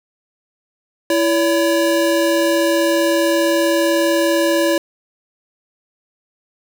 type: tone pair together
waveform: square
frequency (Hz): 333.2 / 568.7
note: E4 / C#5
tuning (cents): +19 / +44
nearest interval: major sixth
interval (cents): 925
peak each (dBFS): -17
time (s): 1.1-4.78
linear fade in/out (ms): 2
effects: none